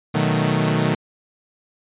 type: chord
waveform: sawtooth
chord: B dominant seventh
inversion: none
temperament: equal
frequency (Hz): 123.47 / 155.56 / 185 / 220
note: B2 / D#3 / F#3 / A3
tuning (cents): 0 / 0 / 0 / 0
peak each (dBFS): -20 / -16 / -21 / -20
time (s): 0.14-0.95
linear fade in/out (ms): 10
effects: resampled to 8000 Hz